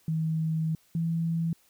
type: tone pair in turn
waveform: sine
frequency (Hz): 159.7 / 165.43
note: D#3 / E3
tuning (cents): +45 / +6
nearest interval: minor second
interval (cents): 61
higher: second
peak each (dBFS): -25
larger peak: neither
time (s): 0.08-0.75 / 0.95-1.53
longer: first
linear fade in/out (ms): 2
effects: white hiss -64 dBFS RMS until 1.69 s